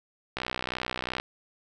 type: click train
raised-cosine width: 0.3 ms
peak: -14 dBFS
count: 53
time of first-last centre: 0.37-1.199 s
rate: 62.7 Hz
effects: none